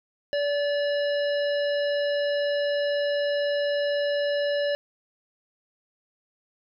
harmonic tone, 577 Hz, D5, 31 cents flat, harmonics 1 / 3 / 5 / 7 / 9, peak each -23 / -33 / -37 / -40 / -42 dBFS, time 0.33-4.75 s, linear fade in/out 0 ms, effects 11-bit

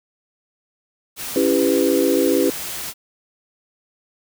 white noise, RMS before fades -29 dBFS, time 1.16-2.94 s, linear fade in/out 50 ms
sine chord, C# half-diminished seventh, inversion none, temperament just, 277.2 / 332.6 / 399.1 / 498.9 Hz, C#4 / E4 / G4 / B4, 0 / +16 / +31 / +17 cents, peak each -20 dBFS, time 1.36-2.5 s, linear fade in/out 2 ms
effects none

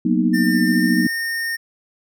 sine chord, B major seventh, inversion second, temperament equal, 185 / 233.1 / 246.9 / 311.1 Hz, F#3 / A#3 / B3 / D#4, 0 / 0 / 0 / 0 cents, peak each -20 dBFS, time 0.05-1.07 s, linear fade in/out 5 ms
square tone with pitch glide, 1801 to 1832.5 Hz, A6 to A#6, +40 to -30 cents, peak -22 dBFS, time 0.33-1.57 s, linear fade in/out 20 ms, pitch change +30 cents, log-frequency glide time 0.64-1.15 s
effects none

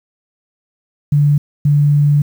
sine tone bursts at uneven times, 145.8 Hz, D3, 12 cents flat, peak -8 dBFS, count 2, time 1.12-1.38 / 1.65-2.22 s, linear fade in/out 5 ms, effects 7-bit

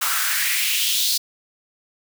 white noise with high-pass filter sweep, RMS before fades -21 dBFS, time 0.01-1.18 s, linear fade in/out 10 ms, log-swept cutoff 1100 to 4500 Hz, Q 3.4, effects none

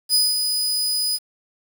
sawtooth tone with ADSR envelope, 4978 Hz, D#8, in tune, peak -11 dBFS, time 0.09-1.19 s, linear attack 51 ms, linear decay 200 ms, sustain -6 dB, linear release 41 ms, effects 7-bit

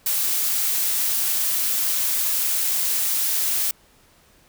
blue noise, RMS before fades -22 dBFS, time 0.06-3.71 s, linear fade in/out 2 ms, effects pink hiss -56 dBFS RMS until 4.48 s

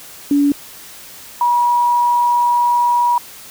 sine tone pair in turn, 285.5 / 963 Hz, D4 / B5, -49 / -44 cents, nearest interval octave + major sixth, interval 2105 cents, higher second, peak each -10 / -11 dBFS, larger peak first, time 0.31-0.52 / 1.41-3.18 s, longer second, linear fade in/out 2 ms, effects white hiss -37 dBFS RMS until 3.5 s

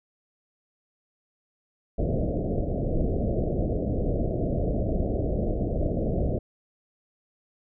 pink low-pass noise, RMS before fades -26 dBFS, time 1.98-6.39 s, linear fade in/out 10 ms, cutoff 680 Hz, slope 96 dB/octave, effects none

